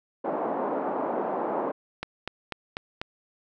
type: band-pass noise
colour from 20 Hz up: white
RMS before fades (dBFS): -29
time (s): 0.24-1.72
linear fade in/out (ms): 10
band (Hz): 240 to 900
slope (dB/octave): 24
type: click train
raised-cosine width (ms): 0.3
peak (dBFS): -15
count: 5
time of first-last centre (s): 2.03-3.015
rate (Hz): 4.06
effects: none

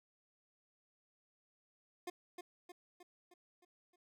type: tone with echo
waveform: 25% pulse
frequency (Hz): 355.4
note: F4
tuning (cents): +30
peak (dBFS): -37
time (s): 2.07-2.1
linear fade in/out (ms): 5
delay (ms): 310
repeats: 6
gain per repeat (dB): -5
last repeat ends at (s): 3.96
effects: none

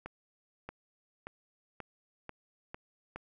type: accelerating click train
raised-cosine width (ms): 0.5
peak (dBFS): -26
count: 7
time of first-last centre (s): 0.06-3.16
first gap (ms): 630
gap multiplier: 0.92
effects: none

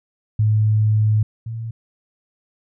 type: tone pair in turn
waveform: sine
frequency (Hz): 107.5 / 113.68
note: A2 / A#2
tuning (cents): -40 / -43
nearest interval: minor second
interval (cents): 97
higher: second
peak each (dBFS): -13 / -25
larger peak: first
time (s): 0.39-1.23 / 1.46-1.71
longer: first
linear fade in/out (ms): 5
effects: none

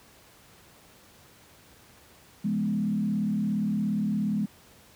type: tone with frequency modulation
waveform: sine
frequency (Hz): 207.7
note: G#3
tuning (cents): 0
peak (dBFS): -24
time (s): 2.44-4.46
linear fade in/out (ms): 10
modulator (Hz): 37.2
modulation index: 0.92
effects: pink hiss -55 dBFS RMS until 4.95 s + high-pass 60 Hz 12 dB/octave

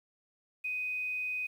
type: tone with quantisation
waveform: sine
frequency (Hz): 2500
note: D#7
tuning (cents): +8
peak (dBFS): -32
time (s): 0.64-1.47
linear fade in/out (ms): 10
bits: 10
effects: none

